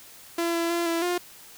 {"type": "tone with pitch steps", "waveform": "sawtooth", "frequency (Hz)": [338.4, 336.2, 341.7, 333.9, 354.1], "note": ["E4", "E4", "F4", "E4", "F4"], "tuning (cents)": [45, 34, -38, 22, 24], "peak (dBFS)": -20, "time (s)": [0.38, 1.18], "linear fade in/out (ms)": 5, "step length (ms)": 160, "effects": ["white hiss -48 dBFS RMS until 1.57 s"]}